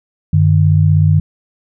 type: tone pair together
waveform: sine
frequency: 95.8 / 152.07 Hz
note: G2 / D#3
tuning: -39 / -39 cents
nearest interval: minor sixth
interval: 800 cents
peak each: -10 dBFS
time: 0.33-1.2 s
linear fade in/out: 5 ms
effects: none